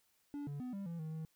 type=tone with pitch steps; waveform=triangle; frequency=288.1 / 143.3 / 250.7 / 198 / 168.6 / 157.5 / 159 Hz; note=D4 / D3 / B3 / G3 / E3 / D#3 / D#3; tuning=-33 / -42 / +26 / +18 / +39 / +21 / +38 cents; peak=-38 dBFS; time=0.34-1.25 s; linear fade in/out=0 ms; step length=130 ms; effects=white hiss -75 dBFS RMS until 1.35 s